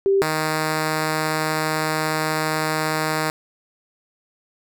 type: tone pair in turn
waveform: sine / 5% pulse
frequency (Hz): 392 / 156.24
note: G4 / D#3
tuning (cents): 0 / +8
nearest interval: octave + major third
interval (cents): 1592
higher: first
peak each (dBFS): -14 / -9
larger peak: second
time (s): 0.06-0.22 / 0.22-3.3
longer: second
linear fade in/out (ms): 0
effects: none